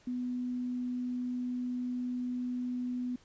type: tone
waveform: sine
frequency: 248.2 Hz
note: B3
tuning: 9 cents sharp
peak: -32 dBFS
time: 0.07-3.16 s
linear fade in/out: 5 ms
effects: pink hiss -63 dBFS RMS until 3.24 s + resampled to 16000 Hz